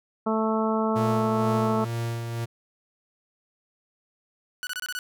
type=harmonic tone; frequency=220 Hz; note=A3; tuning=in tune; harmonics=1 / 2 / 3 / 4 / 5 / 6; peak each=-25 / -28 / -30 / -31 / -32 / -33 dBFS; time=0.26-1.85 s; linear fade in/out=10 ms
type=tone with tremolo; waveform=45% pulse; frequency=116.54 Hz; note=A#2; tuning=in tune; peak=-26 dBFS; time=0.95-2.46 s; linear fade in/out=20 ms; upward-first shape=sine; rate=2.1 Hz; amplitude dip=40%
type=tone bursts; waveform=sawtooth; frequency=1480 Hz; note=F#6; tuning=in tune; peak=-26 dBFS; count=6; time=4.63-4.989 s; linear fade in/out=0 ms; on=39 ms; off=25 ms
effects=none